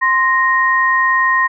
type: tone pair together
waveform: sine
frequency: 1046.5 / 1864.7 Hz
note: C6 / A#6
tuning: 0 / 0 cents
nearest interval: minor seventh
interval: 1000 cents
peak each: -14 / -13 dBFS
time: 0.01-1.48 s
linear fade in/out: 20 ms
effects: none